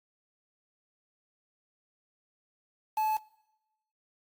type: tone with quantisation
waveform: triangle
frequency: 866 Hz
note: A5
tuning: 28 cents flat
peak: -24 dBFS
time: 2.97-3.17 s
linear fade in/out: 5 ms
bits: 7
effects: noise-tail reverb RT60 0.9 s tail -22 dB re dry + AAC 64 kbps